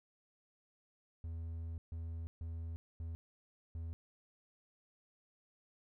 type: tone bursts at uneven times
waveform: triangle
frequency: 82.41 Hz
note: E2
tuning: in tune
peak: -38 dBFS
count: 5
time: 1.24-1.78 / 1.92-2.27 / 2.41-2.76 / 3-3.15 / 3.75-3.93 s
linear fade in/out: 0 ms
effects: none